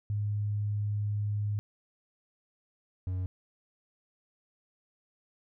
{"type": "tone pair in turn", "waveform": ["sine", "triangle"], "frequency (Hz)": [103.83, 92.18], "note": ["G#2", "F#2"], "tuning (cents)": [0, -6], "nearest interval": "major second", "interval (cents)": 206, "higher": "first", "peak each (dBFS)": -28, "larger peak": "neither", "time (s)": [[0.1, 1.59], [3.07, 3.26]], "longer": "first", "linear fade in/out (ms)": 0, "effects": []}